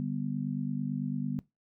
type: chord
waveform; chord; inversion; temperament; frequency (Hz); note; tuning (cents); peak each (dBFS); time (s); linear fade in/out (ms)
sine; G major; second; just; 147 / 196 / 245; D3 / G3 / B3; +2 / 0 / -14; -34 / -36 / -34; 0-1.39; 0
effects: noise-tail reverb RT60 0.2 s tail -20 dB re dry